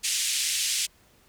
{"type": "band-pass noise", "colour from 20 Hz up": "white", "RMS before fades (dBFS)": -27, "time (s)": [0.03, 0.87], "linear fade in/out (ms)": 20, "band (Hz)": [2300, 9200], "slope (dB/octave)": 24, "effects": ["pink hiss -60 dBFS RMS until 1.28 s"]}